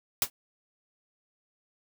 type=noise with exponential decay; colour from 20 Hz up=white; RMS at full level=-20 dBFS; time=0.22-0.3 s; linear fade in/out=2 ms; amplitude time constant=16 ms; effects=none